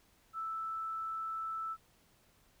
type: tone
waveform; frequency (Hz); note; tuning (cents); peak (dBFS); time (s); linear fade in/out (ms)
sine; 1318.5; E6; 0; -36; 0.33-1.77; 50
effects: pink hiss -68 dBFS RMS until 2.6 s